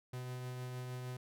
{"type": "tone with tremolo", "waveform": "45% pulse", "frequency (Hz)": 126, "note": "B2", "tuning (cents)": 35, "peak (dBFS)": -40, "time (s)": [0.13, 1.17], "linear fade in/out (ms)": 5, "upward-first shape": "triangle", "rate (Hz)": 6.5, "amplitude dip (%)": 25, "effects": []}